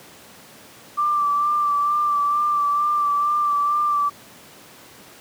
sine tone with vibrato, 1174.7 Hz, D6, in tune, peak -17 dBFS, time 0.97-4.1 s, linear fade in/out 20 ms, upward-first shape sine, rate 2.2 Hz, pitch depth 26 cents each way, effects pink hiss -45 dBFS RMS until 5.2 s + high-pass 150 Hz 12 dB/octave

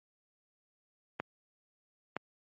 clicks, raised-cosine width 0.5 ms, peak -18 dBFS, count 2, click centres 1.2 / 2.166 s, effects high-pass 150 Hz 12 dB/octave + MP3 32 kbps

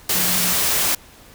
sine tone in noise, 180.2 Hz, F#3, 45 cents flat, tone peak -29 dBFS, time 0.15-0.53 s, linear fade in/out 5 ms, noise white, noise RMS -19 dBFS, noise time 0.09-0.95 s, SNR -13 dB, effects pink hiss -46 dBFS RMS until 1.34 s

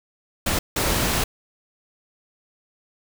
pink noise bursts at uneven times, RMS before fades -22 dBFS, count 2, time 0.46-0.59 / 0.76-1.24 s, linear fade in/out 5 ms, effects none

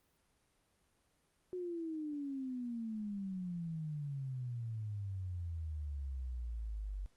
sine exponential sweep, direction down, 368.1 to 47.05 Hz, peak -38 dBFS, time 1.53-7.06 s, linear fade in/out 0 ms, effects pink hiss -75 dBFS RMS until 7.16 s + Opus 32 kbps

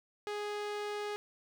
sawtooth tone with low-pass filter, 415.3 Hz, G#4, in tune, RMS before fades -38 dBFS, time 0.27-1.16 s, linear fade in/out 0 ms, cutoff 4900 Hz, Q 0.77, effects 10-bit

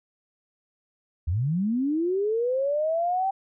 sine linear sweep, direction up, 73.42 to 784 Hz, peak -22 dBFS, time 1.27-3.31 s, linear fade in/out 10 ms, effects none

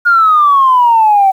sine exponential sweep, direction down, 1435 to 758 Hz, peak -4 dBFS, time 0.05-1.32 s, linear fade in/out 20 ms, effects tanh soft clip ceiling 0 dBFS + 7-bit

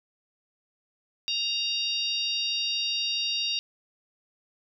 harmonic tone, 932.3 Hz, A#5, in tune, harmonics 3 / 4 / 5 / 6, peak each -30 / -30 / -32 / -37 dBFS, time 1.28-3.59 s, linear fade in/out 0 ms, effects none

